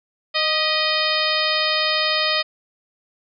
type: harmonic tone with a mistuned harmonic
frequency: 618 Hz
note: D#5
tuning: 12 cents flat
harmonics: 1 / 2 / 3 / 4 / 5 / 6 / 7 / 8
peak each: -26 / -26 / -26 / -26 / -26 / -26 / -26 / -26 dBFS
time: 0.34-2.43 s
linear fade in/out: 20 ms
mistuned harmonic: 3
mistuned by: +54 cents
effects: none